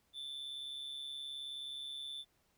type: tone with amplitude modulation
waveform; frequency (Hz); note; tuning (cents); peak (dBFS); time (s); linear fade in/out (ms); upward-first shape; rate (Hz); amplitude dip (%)
triangle; 3520; A7; 0; -38; 0.13-2.25; 50; sine; 139; 55
effects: pink hiss -75 dBFS RMS until 2.57 s